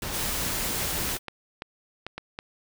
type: noise with tremolo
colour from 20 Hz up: pink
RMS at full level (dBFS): -32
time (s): 0.02-1.17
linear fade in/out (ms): 2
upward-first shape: sine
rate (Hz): 5.3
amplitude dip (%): 25
type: noise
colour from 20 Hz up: white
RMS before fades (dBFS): -31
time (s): 0.1-1.19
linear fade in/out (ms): 50
type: clicks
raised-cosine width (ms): 0.3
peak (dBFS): -18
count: 6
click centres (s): 1.091 / 1.283 / 1.621 / 2.066 / 2.18 / 2.389
effects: none